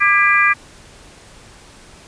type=harmonic tone with a mistuned harmonic; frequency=397.1 Hz; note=G4; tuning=22 cents sharp; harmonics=3 / 4 / 5 / 6; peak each=-16 / -16 / -16 / -16 dBFS; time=0-0.54 s; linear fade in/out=20 ms; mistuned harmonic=4; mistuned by=+54 cents; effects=pink hiss -43 dBFS RMS until 2.07 s + resampled to 22050 Hz